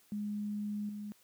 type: tone with level steps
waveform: sine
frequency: 207.7 Hz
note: G#3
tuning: in tune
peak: -34 / -39 dBFS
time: 0.12-1.12 s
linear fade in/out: 0 ms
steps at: 0.89 s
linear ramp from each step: 2 ms
effects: white hiss -66 dBFS RMS until 1.23 s + high-pass 100 Hz 12 dB/octave